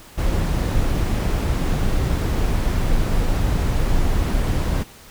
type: noise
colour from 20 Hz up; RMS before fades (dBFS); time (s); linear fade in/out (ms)
brown; -19; 0.17-4.84; 20
effects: pink hiss -44 dBFS RMS until 5.1 s